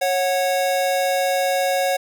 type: tone pair together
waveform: square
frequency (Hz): 550 / 735.3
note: C#5 / F#5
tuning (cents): -14 / -11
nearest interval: perfect fourth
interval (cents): 503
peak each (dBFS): -21 / -22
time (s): 0.01-1.97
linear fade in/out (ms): 10
effects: none